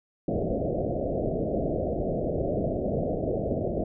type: low-pass noise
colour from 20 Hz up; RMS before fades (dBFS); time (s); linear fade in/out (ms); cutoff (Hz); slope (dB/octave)
white; -28; 0.28-3.84; 5; 680; 96
effects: none